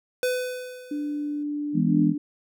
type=tone with exponential decay; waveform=square; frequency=502 Hz; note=B4; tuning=28 cents sharp; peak=-21 dBFS; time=0.23-1.43 s; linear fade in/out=1 ms; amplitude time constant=260 ms
type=tone; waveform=sine; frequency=293.7 Hz; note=D4; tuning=in tune; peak=-26 dBFS; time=0.91-2.18 s; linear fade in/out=5 ms
type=chord; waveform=sine; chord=E dominant seventh; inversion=none; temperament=just; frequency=164.81 / 206 / 247.2 / 296.7 Hz; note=E3 / G#3 / B3 / D4; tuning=0 / -14 / +2 / +18 cents; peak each=-23 / -24 / -24 / -25 dBFS; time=1.73-2.15 s; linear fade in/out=50 ms
effects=none